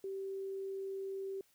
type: tone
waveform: sine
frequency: 388 Hz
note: G4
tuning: 18 cents flat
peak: -38 dBFS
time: 0.04-1.41 s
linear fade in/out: 2 ms
effects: white hiss -71 dBFS RMS until 1.54 s